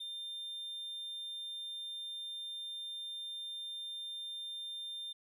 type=tone; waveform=triangle; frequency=3600 Hz; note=A7; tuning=39 cents sharp; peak=-39 dBFS; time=0-5.13 s; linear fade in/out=10 ms; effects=none